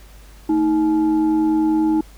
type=tone with frequency modulation; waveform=sine; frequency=314.7 Hz; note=D#4; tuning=20 cents sharp; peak=-14 dBFS; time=0.49-2.01 s; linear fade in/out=5 ms; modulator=539 Hz; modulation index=0.44; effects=added 50 Hz sine -41 dBFS peak until 2.17 s + pink hiss -49 dBFS RMS until 2.17 s